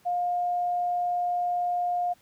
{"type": "tone", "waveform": "sine", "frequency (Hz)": 709, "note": "F5", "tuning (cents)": 26, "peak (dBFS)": -24, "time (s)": [0.05, 2.14], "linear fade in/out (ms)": 20, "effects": ["pink hiss -61 dBFS RMS until 2.21 s", "high-pass 80 Hz 12 dB/octave"]}